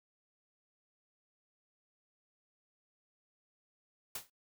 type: noise with exponential decay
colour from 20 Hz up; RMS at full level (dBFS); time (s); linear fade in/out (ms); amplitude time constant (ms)
white; -36; 4.15-4.3; 5; 31
effects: noise-tail reverb RT60 0.1 s tail -22 dB re dry